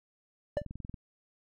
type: tone with exponential decay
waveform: triangle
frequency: 587.3 Hz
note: D5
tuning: in tune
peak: -21 dBFS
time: 0.57-0.65 s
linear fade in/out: 1 ms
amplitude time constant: 16 ms
type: click train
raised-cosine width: 5 ms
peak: -29 dBFS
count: 9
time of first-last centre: 0.57-0.942 s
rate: 21.5 Hz
effects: none